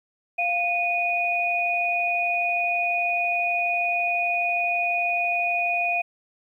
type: tone pair together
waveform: sine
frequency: 698.5 / 2472 Hz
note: F5 / D#7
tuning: 0 / -12 cents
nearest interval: octave + minor seventh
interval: 2188 cents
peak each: -25 / -23 dBFS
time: 0.38-6.02 s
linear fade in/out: 10 ms
effects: 10-bit